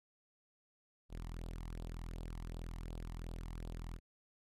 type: tone with flanger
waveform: sawtooth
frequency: 41.59 Hz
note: E1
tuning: 16 cents sharp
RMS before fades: -45 dBFS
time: 1.09-4 s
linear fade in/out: 50 ms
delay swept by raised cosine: 0.23 to 1.03 ms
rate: 2.7 Hz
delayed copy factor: +0.65
effects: resampled to 32000 Hz